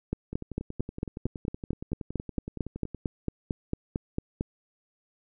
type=two click trains; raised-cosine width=3 ms; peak=-23 / -15 dBFS; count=29 / 20; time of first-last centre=0.33-2.947 / 0.13-4.409 s; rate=10.7 / 4.44 Hz; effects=none